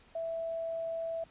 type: tone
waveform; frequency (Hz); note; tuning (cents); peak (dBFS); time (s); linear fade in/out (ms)
sine; 659.3; E5; 0; -33; 0.15-1.24; 5
effects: pink hiss -61 dBFS RMS until 1.3 s + resampled to 8000 Hz